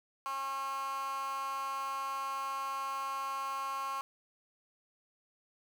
15% pulse tone with high-pass filter, 271.4 Hz, C#4, 36 cents flat, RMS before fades -37 dBFS, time 0.26-4.01 s, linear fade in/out 0 ms, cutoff 1100 Hz, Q 4.9, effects none

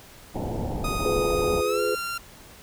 pink low-pass noise, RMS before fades -29 dBFS, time 0.34-1.62 s, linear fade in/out 20 ms, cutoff 920 Hz, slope 96 dB/octave
sawtooth tone with pitch glide, 1244.5 to 1380.9 Hz, D#6 to F6, 0 to -20 cents, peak -25 dBFS, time 0.84-2.18 s, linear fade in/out 5 ms, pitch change +180 cents, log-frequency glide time 1.65-1.81 s
sine chord, F diminished, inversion none, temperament just, 349.2 / 419.1 / 502.9 Hz, F4 / Ab4 / Cb5, 0 / +16 / +31 cents, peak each -31 / -25 / -26 dBFS, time 1.05-1.95 s, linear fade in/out 5 ms
effects pink hiss -48 dBFS RMS until 2.62 s

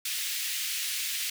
pink high-pass noise, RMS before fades -32 dBFS, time 0.05-1.3 s, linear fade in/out 5 ms, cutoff 2200 Hz, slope 24 dB/octave, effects none

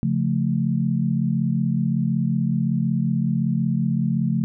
sine chord, Db augmented, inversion none, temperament equal, 138.59 / 174.61 / 220 Hz, Db3 / F3 / A3, 0 / 0 / 0 cents, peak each -23 dBFS, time 0.03-4.44 s, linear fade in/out 0 ms, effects none

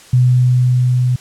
sine tone with level ramp, 125.3 Hz, B2, 25 cents sharp, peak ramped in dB -7 to -11 dBFS, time 0.13-1.16 s, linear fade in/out 5 ms, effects white hiss -41 dBFS RMS until 1.2 s + low-pass 9000 Hz 12 dB/octave

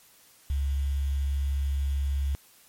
sine tone with quantisation, 69.3 Hz, C#2, in tune, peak -24 dBFS, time 0.5-2.35 s, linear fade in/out 0 ms, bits 8, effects white hiss -57 dBFS RMS until 2.68 s + MP3 64 kbps

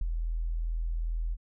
sine tone with ADSR envelope, 41.2 Hz, E1, in tune, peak -25 dBFS, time 0.01-1.37 s, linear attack 4 ms, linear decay 27 ms, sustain -3 dB, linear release 43 ms, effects none

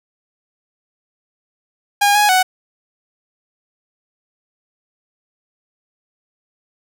sawtooth tone with pitch steps, 814 / 832 / 744 Hz, G#5 / G#5 / F#5, -35 / +3 / +9 cents, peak -7 dBFS, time 2.01-2.43 s, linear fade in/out 10 ms, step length 140 ms, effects none

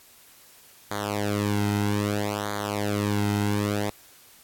sawtooth tone with flanger, 103.1 Hz, G#2, 12 cents flat, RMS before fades -26 dBFS, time 0.91-3.9 s, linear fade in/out 0 ms, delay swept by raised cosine 0.37 to 1.77 ms, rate 0.62 Hz, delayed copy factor -0.95, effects white hiss -53 dBFS RMS until 4.43 s + AAC 64 kbps

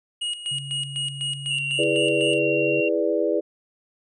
square tone with tremolo, 2882 Hz, F#7, 46 cents flat, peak -25 dBFS, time 0.21-2.39 s, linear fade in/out 10 ms, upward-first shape square, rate 4 Hz, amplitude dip 70%
sine tone with pitch glide, 138.59 to 139.8 Hz, C#3 to C#3, 0 to +15 cents, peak -33 dBFS, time 0.51-2.81 s, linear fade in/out 10 ms, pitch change +15 cents, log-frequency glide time 1.21-1.61 s
sine tone, 2753 Hz, F7, 25 cents flat, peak -25 dBFS, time 1.5-2.89 s, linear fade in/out 10 ms
sine chord, E dominant seventh, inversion none, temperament equal, 329.6 / 415.3 / 493.9 / 587.3 Hz, E4 / G#4 / B4 / D5, 0 / 0 / 0 / 0 cents, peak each -25 dBFS, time 1.78-3.41 s, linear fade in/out 20 ms
effects resampled to 22050 Hz

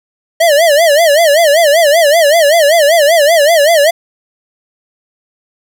square tone with vibrato, 622.3 Hz, D#5, in tune, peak -6 dBFS, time 0.4-3.91 s, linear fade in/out 10 ms, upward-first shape sine, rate 5.2 Hz, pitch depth 170 cents each way, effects none

